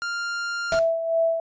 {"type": "tone", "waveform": "45% pulse", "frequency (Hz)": 1396.9, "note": "F6", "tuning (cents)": 0, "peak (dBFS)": -26, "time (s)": [0.02, 0.79], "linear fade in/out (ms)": 0}
{"type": "tone with tremolo", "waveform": "sine", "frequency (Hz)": 659.3, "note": "E5", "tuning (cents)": 0, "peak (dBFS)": -17, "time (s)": [0.72, 1.4], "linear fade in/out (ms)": 2, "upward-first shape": "sine", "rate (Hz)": 2.5, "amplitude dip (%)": 60}
{"type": "noise with exponential decay", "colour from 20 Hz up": "pink", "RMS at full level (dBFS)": -28, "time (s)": [0.72, 0.92], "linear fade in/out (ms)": 1, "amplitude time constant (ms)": 42}
{"effects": ["resampled to 16000 Hz"]}